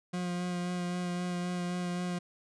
40% pulse tone with vibrato, 177.8 Hz, F3, 31 cents sharp, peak -31 dBFS, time 0.13-2.19 s, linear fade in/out 10 ms, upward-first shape sine, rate 3.8 Hz, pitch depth 16 cents each way, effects resampled to 22050 Hz

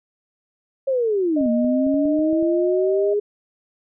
sine linear two-way sweep, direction down then up, 550 to 229.9 to 416.7 Hz, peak -17 dBFS, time 0.87-3.2 s, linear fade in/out 10 ms, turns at 1.5 s
sine tone with pitch glide, 618 to 622.3 Hz, D#5 to D#5, -12 to 0 cents, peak -22 dBFS, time 1.36-3.14 s, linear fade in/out 10 ms, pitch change +12 cents, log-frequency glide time 1.77-2.04 s
clicks, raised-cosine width 2 ms, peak -25 dBFS, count 9, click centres 1.411 / 1.46 / 1.646 / 1.866 / 1.942 / 2.055 / 2.191 / 2.33 / 2.427 s
effects none

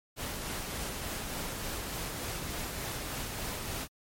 pink noise with tremolo, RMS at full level -36 dBFS, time 0.16-3.88 s, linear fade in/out 50 ms, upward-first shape sine, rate 3.4 Hz, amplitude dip 25%, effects MP3 64 kbps

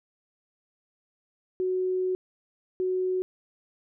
sine tone bursts at uneven times, 370 Hz, F#4, in tune, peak -24 dBFS, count 2, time 1.6-2.15 / 2.8-3.22 s, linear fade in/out 0 ms, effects none

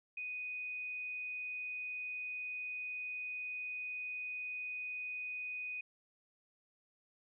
sine tone, 2489 Hz, D#7, in tune, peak -39 dBFS, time 0.17-5.81 s, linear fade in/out 5 ms, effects none

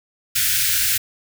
white band-stop noise, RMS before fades -19 dBFS, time 0.35-0.98 s, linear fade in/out 10 ms, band 140 to 1400 Hz, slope 96 dB/octave, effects none

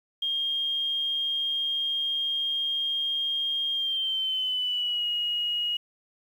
sine tone with pitch glide, 3223 to 2888 Hz, G7 to F#7, +47 to -43 cents, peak -25 dBFS, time 0.22-5.77 s, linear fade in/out 5 ms, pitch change -190 cents, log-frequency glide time 3.72-5.06 s, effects 9-bit

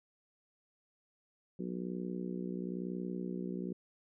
harmonic tone, 61 Hz, B1, 21 cents flat, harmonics 3 / 4 / 5 / 6 / 7 / 8, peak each -39 / -43 / -46 / -43 / -51 / -52 dBFS, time 1.59-3.73 s, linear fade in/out 5 ms, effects none

